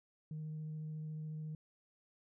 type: tone with vibrato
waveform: sine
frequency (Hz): 154.9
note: D#3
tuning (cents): -7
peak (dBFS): -39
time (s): 0.31-1.55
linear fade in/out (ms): 2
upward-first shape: sine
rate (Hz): 14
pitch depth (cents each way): 9
effects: tanh soft clip ceiling -38 dBFS